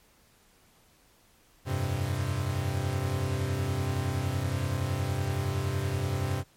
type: chord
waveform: 45% pulse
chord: F suspended second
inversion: none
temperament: equal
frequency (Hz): 87.31 / 98 / 130.81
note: F2 / G2 / C3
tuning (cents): 0 / 0 / 0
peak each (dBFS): -34 / -31 / -31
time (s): 1.65-6.44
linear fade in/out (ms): 50
effects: pink hiss -62 dBFS RMS until 6.56 s + MP3 64 kbps